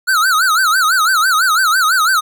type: tone with vibrato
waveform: square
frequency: 1390 Hz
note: F6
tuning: 9 cents flat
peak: -11 dBFS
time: 0.07-2.21 s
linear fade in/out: 20 ms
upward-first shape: sine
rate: 6 Hz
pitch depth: 200 cents each way
effects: none